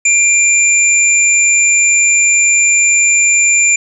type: tone pair together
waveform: sine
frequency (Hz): 2379 / 7129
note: D7 / A8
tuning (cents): +22 / +22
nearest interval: octave + perfect fifth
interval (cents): 1900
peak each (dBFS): -10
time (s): 0.05-3.76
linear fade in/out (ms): 5
effects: none